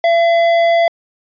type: tone with tanh clipping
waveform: triangle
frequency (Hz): 676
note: E5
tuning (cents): +43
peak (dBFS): -11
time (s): 0.04-0.88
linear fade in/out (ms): 2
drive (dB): 16
effects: resampled to 11025 Hz